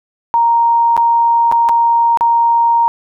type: tone with dropouts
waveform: sine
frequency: 932.3 Hz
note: A#5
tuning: in tune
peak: -8 dBFS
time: 0.34-2.88 s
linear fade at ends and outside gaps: 0 ms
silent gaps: 0.966-0.976 / 1.515-1.523 / 1.688-1.693 / 2.173-2.209 s
effects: none